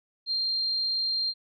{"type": "tone", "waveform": "sine", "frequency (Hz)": 4186, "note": "C8", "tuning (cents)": 0, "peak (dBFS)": -25, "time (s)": [0.26, 1.34], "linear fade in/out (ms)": 50, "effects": []}